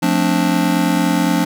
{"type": "chord", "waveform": "square", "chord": "D minor seventh", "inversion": "first", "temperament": "just", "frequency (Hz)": [176.2, 220.2, 264.3, 293.7], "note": ["F3", "A3", "C4", "D4"], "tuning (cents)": [16, 2, 18, 0], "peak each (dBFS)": [-19, -22, -21, -19], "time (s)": [0.02, 1.45], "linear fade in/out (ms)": 10, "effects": []}